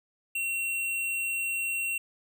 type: tone with hard clipping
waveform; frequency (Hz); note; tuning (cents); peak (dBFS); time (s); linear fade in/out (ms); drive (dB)
sine; 2731; F7; -39; -29; 0.35-1.98; 5; 18
effects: none